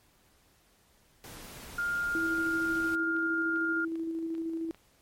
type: noise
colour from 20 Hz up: pink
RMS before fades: -46 dBFS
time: 1.24-2.95 s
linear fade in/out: 0 ms
type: tone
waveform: sine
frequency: 1408 Hz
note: F6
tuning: 14 cents sharp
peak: -28 dBFS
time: 1.78-3.85 s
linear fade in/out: 5 ms
type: tone with tremolo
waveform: sine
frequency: 327.6 Hz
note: E4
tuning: 11 cents flat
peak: -30 dBFS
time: 2.15-4.71 s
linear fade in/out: 0 ms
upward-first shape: square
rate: 13 Hz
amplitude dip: 25%
type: click train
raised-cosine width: 0.3 ms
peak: -36 dBFS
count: 6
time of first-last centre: 2.77-4.746 s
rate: 2.53 Hz
effects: pink hiss -65 dBFS RMS until 5.01 s + MP3 64 kbps